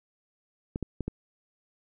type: clicks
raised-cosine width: 3 ms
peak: -18 dBFS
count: 4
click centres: 0.759 / 0.827 / 1.007 / 1.08 s
effects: none